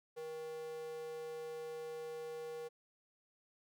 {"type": "tone with high-pass filter", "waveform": "square", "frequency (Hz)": 158.2, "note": "D#3", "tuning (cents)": 29, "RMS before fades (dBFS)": -45, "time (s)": [0.16, 2.69], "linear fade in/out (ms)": 20, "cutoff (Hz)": 500, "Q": 5.2, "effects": []}